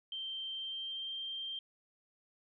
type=tone with pitch glide; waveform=sine; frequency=3136 to 3165 Hz; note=G7 to G7; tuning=0 to +16 cents; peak=-38 dBFS; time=0.12-1.59 s; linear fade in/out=2 ms; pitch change=+16 cents; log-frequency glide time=0.52-1.14 s; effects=none